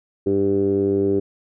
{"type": "tone with low-pass filter", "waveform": "10% pulse", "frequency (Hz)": 98.7, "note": "G2", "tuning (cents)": 12, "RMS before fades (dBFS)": -19, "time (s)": [0.26, 1.2], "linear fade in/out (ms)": 10, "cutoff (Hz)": 370, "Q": 7.1, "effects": []}